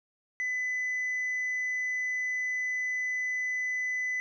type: tone with tanh clipping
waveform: sine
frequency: 2005 Hz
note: B6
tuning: 26 cents sharp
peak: -29 dBFS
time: 0.4-4.2 s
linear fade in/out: 0 ms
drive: 1 dB
effects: none